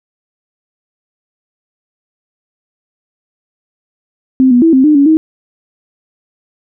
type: tone with pitch steps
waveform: sine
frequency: 260.6 / 244.3 / 327.7 / 262.8 / 302.9 / 281.3 / 316.2 Hz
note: C4 / B3 / E4 / C4 / D#4 / C#4 / D#4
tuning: -7 / -19 / -10 / +8 / -46 / +26 / +28 cents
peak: -4 dBFS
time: 4.4-5.17 s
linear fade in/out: 0 ms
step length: 110 ms
effects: none